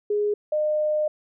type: tone pair in turn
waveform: sine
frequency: 415.3 / 608.2 Hz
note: G#4 / D#5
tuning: 0 / -40 cents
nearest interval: perfect fifth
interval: 660 cents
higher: second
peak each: -20 dBFS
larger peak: neither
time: 0.1-0.34 / 0.52-1.08 s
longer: second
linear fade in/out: 5 ms
effects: none